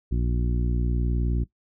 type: harmonic tone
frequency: 59.7 Hz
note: A#1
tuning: 42 cents sharp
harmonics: 1 / 2 / 3 / 4 / 5 / 6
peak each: -23 / -29 / -33 / -35 / -37 / -39 dBFS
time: 0.11-1.44 s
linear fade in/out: 10 ms
effects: noise-tail reverb RT60 0.1 s tail -17 dB re dry